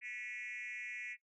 sine tone with frequency modulation, 2179 Hz, C#7, 30 cents flat, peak -40 dBFS, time 0.01-1.17 s, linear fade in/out 50 ms, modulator 229 Hz, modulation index 1.4, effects noise-tail reverb RT60 0.1 s tail -17 dB re dry + tanh soft clip ceiling -39 dBFS

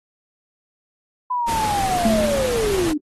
sine linear sweep, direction down, 1008 to 287 Hz, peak -19 dBFS, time 1.3-2.98 s, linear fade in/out 10 ms
pink noise, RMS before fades -27 dBFS, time 1.47-2.93 s, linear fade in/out 20 ms
sine tone with exponential decay, 220 Hz, A3, in tune, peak -14 dBFS, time 2.05-2.88 s, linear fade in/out 2 ms, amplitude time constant 180 ms
effects AAC 32 kbps

